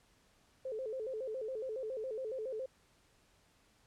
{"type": "tone with vibrato", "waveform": "sine", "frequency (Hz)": 477.6, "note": "A#4", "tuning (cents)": 42, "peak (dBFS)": -37, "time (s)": [0.65, 2.66], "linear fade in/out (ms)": 5, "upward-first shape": "square", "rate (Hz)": 7.2, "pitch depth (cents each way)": 160, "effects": ["pink hiss -69 dBFS RMS until 3.86 s", "low-pass 10000 Hz 12 dB/octave"]}